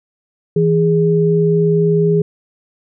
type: tone pair together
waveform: sine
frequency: 163.78 / 412.7 Hz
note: E3 / G#4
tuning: -11 / -11 cents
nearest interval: octave + major third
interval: 1600 cents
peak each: -13 dBFS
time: 0.56-2.22 s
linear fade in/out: 5 ms
effects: none